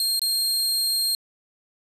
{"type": "tone with dropouts", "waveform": "sawtooth", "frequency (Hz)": 4211, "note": "C8", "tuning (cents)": 10, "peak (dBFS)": -18, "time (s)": [0, 1.15], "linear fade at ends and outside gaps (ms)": 1, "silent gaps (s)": [0.194, 0.217], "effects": ["resampled to 32000 Hz", "8-bit"]}